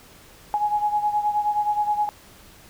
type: beating tone pair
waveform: sine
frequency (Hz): 834 / 843.5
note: G#5 / G#5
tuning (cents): +7 / +27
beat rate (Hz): 9.5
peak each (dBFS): -21 / -26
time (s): 0.54-2.09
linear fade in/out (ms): 0
effects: pink hiss -49 dBFS RMS until 2.69 s